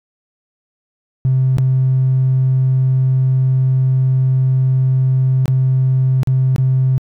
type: tone with dropouts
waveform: triangle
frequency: 130.81 Hz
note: C3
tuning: in tune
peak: -7 dBFS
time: 1.25-6.98 s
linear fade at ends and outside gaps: 0 ms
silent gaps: 1.571-1.584 / 5.457-5.48 / 6.232-6.273 / 6.561-6.582 s
effects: tanh soft clip ceiling -8 dBFS